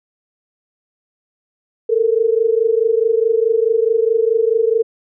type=tone pair together; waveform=sine; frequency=440 / 464.7 Hz; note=A4 / A#4; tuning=0 / -5 cents; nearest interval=minor second; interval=95 cents; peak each=-15 dBFS; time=1.89-4.83 s; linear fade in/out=10 ms; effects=none